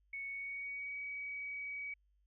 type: tone with pitch glide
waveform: sine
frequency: 2217 to 2268 Hz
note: C#7 to C#7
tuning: 0 to +39 cents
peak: -40 dBFS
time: 0.13-1.94 s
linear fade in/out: 5 ms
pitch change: +39 cents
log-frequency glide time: 0.26-0.98 s
effects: added 50 Hz sine -70 dBFS peak until 2.26 s